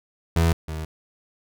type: tone pair in turn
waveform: 30% pulse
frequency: 83 / 78.71 Hz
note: E2 / D#2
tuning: +12 / +21 cents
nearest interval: minor second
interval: 91 cents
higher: first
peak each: -14 / -26 dBFS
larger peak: first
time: 0.36-0.53 / 0.68-0.85 s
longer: neither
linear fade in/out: 5 ms
effects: none